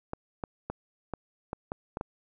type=clicks; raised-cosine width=1 ms; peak=-19 dBFS; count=8; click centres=0.134 / 0.438 / 0.7 / 1.137 / 1.531 / 1.719 / 1.971 / 2.011 s; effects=none